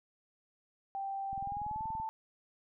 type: tone with pitch glide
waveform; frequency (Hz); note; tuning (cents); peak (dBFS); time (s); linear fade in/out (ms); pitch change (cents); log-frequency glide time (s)
sine; 784 to 885.1; G5 to A5; 0 to +10; -35; 0.95-2.09; 0; +210; 1.4-1.86
type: click train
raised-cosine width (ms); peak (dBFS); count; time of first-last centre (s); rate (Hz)
5; -36; 15; 1.33-2; 20.9
effects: none